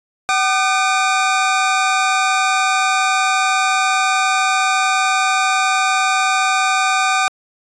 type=tone pair together; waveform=25% pulse; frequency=761.2 / 1209 Hz; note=F#5 / D6; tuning=+49 / +50 cents; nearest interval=minor sixth; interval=801 cents; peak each=-13 dBFS; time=0.29-7.28 s; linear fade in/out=0 ms; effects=resampled to 22050 Hz